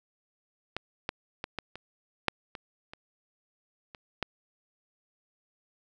clicks, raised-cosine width 0.3 ms, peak -16 / -14 / -18 / -17 / -25 / -7 / -23 / -27 / -28 / -13 dBFS, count 10, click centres 0.766 / 1.091 / 1.441 / 1.587 / 1.756 / 2.283 / 2.552 / 2.935 / 3.948 / 4.227 s, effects none

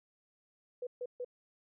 sine tone bursts, 493.9 Hz, B4, in tune, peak -36 dBFS, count 3, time 0.82-1.247 s, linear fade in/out 5 ms, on 49 ms, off 140 ms, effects none

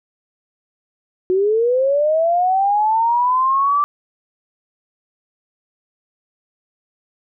sine linear sweep, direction up, 361.8 to 1174.7 Hz, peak -13 dBFS, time 1.3-3.84 s, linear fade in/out 0 ms, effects none

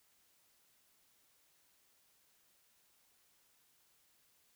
silence, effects white hiss -72 dBFS RMS until 4.55 s

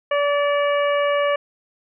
harmonic tone with a mistuned harmonic, 575 Hz, D5, 37 cents flat, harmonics 1 / 2 / 3 / 4 / 5, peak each -18 / -24 / -28 / -30 / -32 dBFS, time 0.11-1.36 s, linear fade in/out 5 ms, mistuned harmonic 3, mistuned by +21 cents, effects none

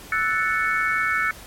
sine chord, F# minor seventh, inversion third, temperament equal, 1318.5 / 1480 / 1760 / 2217 Hz, E6 / F#6 / A6 / C#7, 0 / 0 / 0 / 0 cents, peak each -25 dBFS, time 0.12-1.31 s, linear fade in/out 2 ms, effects pink hiss -42 dBFS RMS until 1.46 s + MP3 64 kbps

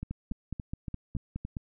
two click trains, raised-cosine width 5 ms, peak -22 / -23 dBFS, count 8 / 6, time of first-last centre 0.11-1.568 / 0.03-1.45 s, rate 4.8 / 3.52 Hz, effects none

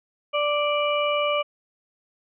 harmonic tone, 587.3 Hz, D5, in tune, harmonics 1 / 2 / 4 / 5, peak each -23 / -26 / -29 / -30 dBFS, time 0.33-1.43 s, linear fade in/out 20 ms, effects none

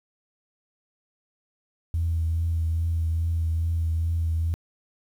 sine tone with vibrato, 82.41 Hz, E2, in tune, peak -21 dBFS, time 1.94-4.54 s, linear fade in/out 0 ms, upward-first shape triangle, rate 2.4 Hz, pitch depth 27 cents each way, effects tanh soft clip ceiling -17 dBFS + 9-bit

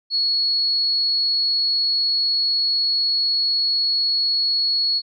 sine tone, 4356 Hz, C#8, 31 cents flat, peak -17 dBFS, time 0.1-5.02 s, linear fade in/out 50 ms, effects none

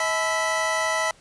square tone cluster, 640 / 863 / 1004 / 1318 / 1972 Hz, D#5 / A5 / B5 / E6 / B6, +49 / -34 / +28 / -1 / -3 cents, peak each -28 / -32 / -31 / -30 / -27 dBFS, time 0-1.11 s, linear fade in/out 2 ms, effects pink hiss -54 dBFS RMS until 1.2 s + resampled to 22050 Hz

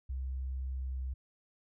sine tone with pitch glide, 65.3 to 64.81 Hz, C2 to C2, -3 to -16 cents, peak -34 dBFS, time 0.09-1.14 s, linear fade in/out 10 ms, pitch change -13 cents, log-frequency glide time 0.72-1 s, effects none

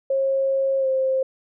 sine tone with pitch glide, 540 to 527.4 Hz, C#5 to C5, -45 to +14 cents, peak -18 dBFS, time 0.1-1.23 s, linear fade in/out 5 ms, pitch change -41 cents, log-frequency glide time 0.79-0.87 s, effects none

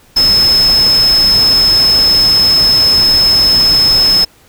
sine tone in noise, 5190 Hz, E8, 28 cents flat, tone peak -6 dBFS, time 0.16-4.25 s, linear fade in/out 10 ms, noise pink, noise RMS -20 dBFS, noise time 0.16-4.25 s, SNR +11 dB, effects pink hiss -46 dBFS RMS until 4.48 s

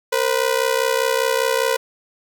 sawtooth ring-modulated tone, 493.9 Hz, B4, in tune, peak -10 dBFS, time 0.12-1.77 s, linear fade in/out 10 ms, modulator 32.5 Hz, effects none

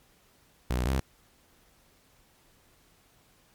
sawtooth tone pair in turn, 61.74 / 66.44 Hz, B1 / C2, 0 / +27 cents, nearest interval minor second, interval 127 cents, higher second, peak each -22 / -21 dBFS, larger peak second, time 0.7-0.85 / 0.85-1 s, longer neither, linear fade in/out 5 ms, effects pink hiss -63 dBFS RMS until 3.54 s + MP3 96 kbps

